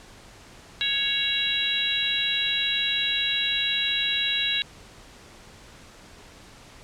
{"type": "harmonic tone", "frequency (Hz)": 554.4, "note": "C#5", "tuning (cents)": 0, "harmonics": [3, 4, 5, 6, 7], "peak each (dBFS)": [-32, -33, -29, -30, -25], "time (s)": [0.81, 4.62], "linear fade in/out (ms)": 0, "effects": ["pink hiss -48 dBFS RMS until 6.83 s", "low-pass 8000 Hz 12 dB/octave"]}